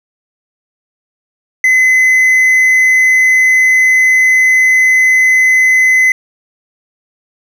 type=tone; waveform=triangle; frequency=2034 Hz; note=C7; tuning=50 cents flat; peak=-4 dBFS; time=1.64-6.12 s; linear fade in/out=2 ms; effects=none